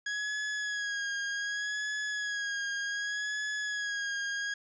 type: tone with vibrato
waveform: 40% pulse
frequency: 1661.2 Hz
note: G#6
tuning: in tune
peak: -31 dBFS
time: 0.06-4.54 s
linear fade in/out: 5 ms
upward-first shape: sine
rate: 0.66 Hz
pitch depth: 39 cents each way
effects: resampled to 16000 Hz + 10-bit